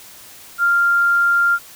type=tone; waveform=sine; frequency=1394 Hz; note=F6; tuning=4 cents flat; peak=-12 dBFS; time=0.58-1.59 s; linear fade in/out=50 ms; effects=white hiss -41 dBFS RMS until 1.75 s